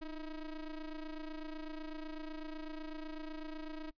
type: ring-modulated tone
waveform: square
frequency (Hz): 160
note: D#3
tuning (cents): +49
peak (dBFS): -39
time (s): 0.01-3.91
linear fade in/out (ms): 10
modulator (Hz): 146
effects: noise-tail reverb RT60 0.1 s tail -22 dB re dry + resampled to 11025 Hz